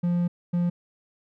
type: tone pair in turn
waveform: triangle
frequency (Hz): 174.61 / 174.61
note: F3 / F3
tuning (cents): 0 / 0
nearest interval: unison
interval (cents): 0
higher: neither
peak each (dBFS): -19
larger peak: neither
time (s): 0.03-0.28 / 0.53-0.7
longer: first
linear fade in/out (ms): 10
effects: none